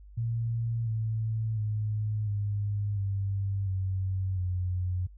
sine tone with pitch steps, 115.4 / 110.89 / 106.56 / 102.39 / 98.39 / 94.55 / 90.86 Hz, A#2 / A2 / G#2 / G#2 / G2 / F#2 / F#2, -17 / +14 / +45 / -24 / +7 / +38 / -31 cents, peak -27 dBFS, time 0.17-5.07 s, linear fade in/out 10 ms, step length 700 ms, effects added 50 Hz sine -47 dBFS peak until 5.17 s

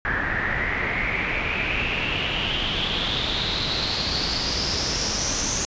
pink noise with low-pass filter sweep, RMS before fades -25 dBFS, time 0.05-5.65 s, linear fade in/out 0 ms, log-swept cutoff 1700 to 6400 Hz, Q 6.7, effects resampled to 16000 Hz

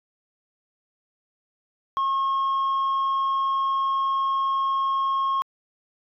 sine tone, 1083 Hz, C#6, 41 cents flat, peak -18 dBFS, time 1.97-5.42 s, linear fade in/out 0 ms, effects tanh soft clip ceiling -20 dBFS

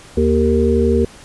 harmonic tone with a mistuned harmonic, 77.78 Hz, D#2, in tune, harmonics 1 / 3 / 5 / 6, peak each -17 / -17 / -17 / -17 dBFS, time 0.17-1.05 s, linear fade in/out 5 ms, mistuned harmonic 6, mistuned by -22 cents, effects pink hiss -41 dBFS RMS until 1.24 s + resampled to 24000 Hz

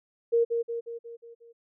sine tone with echo, 466.2 Hz, A#4, in tune, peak -19 dBFS, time 0.32-0.45 s, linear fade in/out 20 ms, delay 180 ms, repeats 6, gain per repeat -5 dB, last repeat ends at 1.53 s, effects none

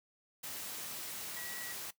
sine tone in noise, 1931 Hz, B6, 39 cents flat, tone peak -47 dBFS, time 1.36-1.73 s, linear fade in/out 10 ms, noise white, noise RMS -43 dBFS, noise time 0.43-1.91 s, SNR -7 dB, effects noise-tail reverb RT60 0.1 s tail -17 dB re dry + high-pass 100 Hz 12 dB/octave

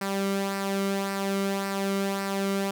sawtooth tone with flanger, 196.4 Hz, G3, 4 cents sharp, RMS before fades -28 dBFS, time 0.01-2.71 s, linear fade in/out 5 ms, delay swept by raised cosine 0.29 to 1.19 ms, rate 1.8 Hz, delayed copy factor -0.5, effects none

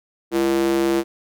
square tone with high-pass filter, 67.9 Hz, C#2, 35 cents flat, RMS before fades -19 dBFS, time 0.31-1.04 s, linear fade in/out 50 ms, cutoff 330 Hz, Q 3.6, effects none

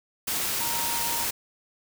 sine tone in noise, 932.3 Hz, A#5, in tune, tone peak -33 dBFS, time 0.6-1.25 s, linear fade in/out 10 ms, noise white, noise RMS -28 dBFS, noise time 0.27-1.31 s, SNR -8 dB, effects none

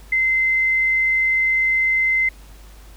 sine tone, 2068 Hz, C7, 21 cents flat, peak -15 dBFS, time 0.12-2.29 s, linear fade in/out 5 ms, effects added 50 Hz sine -40 dBFS peak until 2.96 s + pink hiss -49 dBFS RMS until 2.96 s

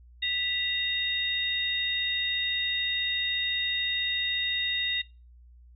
sine tone cluster, 1970 / 2777 / 3711 Hz, B6 / F7 / A#7, -5 / -10 / -9 cents, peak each -32 / -33 / -27 dBFS, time 0.22-5.02 s, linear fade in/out 10 ms, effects noise-tail reverb RT60 0.3 s tail -23 dB re dry + added 60 Hz sine -50 dBFS peak until 5.75 s

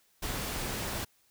pink noise, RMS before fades -35 dBFS, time 0.22-1.05 s, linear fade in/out 10 ms, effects white hiss -68 dBFS RMS until 1.3 s

